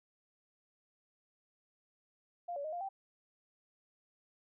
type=tone with pitch steps; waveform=sine; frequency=698 / 568 / 622 / 700 / 779 Hz; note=F5 / C#5 / D#5 / F5 / G5; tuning=-1 / +42 / -1 / +4 / -11 cents; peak=-37 dBFS; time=2.48-2.89 s; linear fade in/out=10 ms; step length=82 ms; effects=none